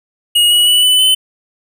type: tone with pitch steps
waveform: square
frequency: 2880 / 2919 / 2958 / 2997 / 3037 Hz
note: F#7 / F#7 / F#7 / F#7 / F#7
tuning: -47 / -24 / -1 / +22 / +44 cents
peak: -8 dBFS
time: 0.35-1.15 s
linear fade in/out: 10 ms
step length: 160 ms
effects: none